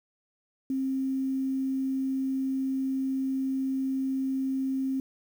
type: tone with quantisation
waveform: sine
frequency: 266 Hz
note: C4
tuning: 29 cents sharp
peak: -26 dBFS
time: 0.7-5 s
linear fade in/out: 2 ms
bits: 9
effects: none